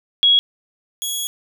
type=tone pair in turn; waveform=sine / 15% pulse; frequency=3323 / 3341 Hz; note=G#7 / G#7; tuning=0 / +10 cents; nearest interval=unison; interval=10 cents; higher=second; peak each=-10 / -15 dBFS; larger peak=first; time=0.23-0.39 / 1.02-1.27 s; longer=second; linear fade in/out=0 ms; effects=none